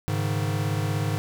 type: chord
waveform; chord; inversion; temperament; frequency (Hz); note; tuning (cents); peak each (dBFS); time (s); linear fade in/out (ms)
square; Ab suspended fourth; none; equal; 103.83 / 138.59 / 155.56; Ab2 / Db3 / Eb3; 0 / 0 / 0; -27 / -31 / -30; 0.08-1.18; 0
effects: none